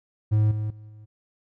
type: tone with level steps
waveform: triangle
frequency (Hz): 107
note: A2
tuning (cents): -48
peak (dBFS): -15 / -23 / -39 / -41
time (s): 0.31-1.06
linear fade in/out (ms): 20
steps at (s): 0.51 / 0.7 / 0.89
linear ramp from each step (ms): 5
effects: none